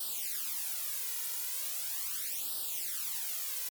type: noise with flanger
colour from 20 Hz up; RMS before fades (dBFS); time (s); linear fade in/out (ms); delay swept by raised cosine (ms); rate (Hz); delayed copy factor
blue; -36; 0-3.69; 5; 0.22 to 2.12; 0.39; +0.9
effects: MP3 96 kbps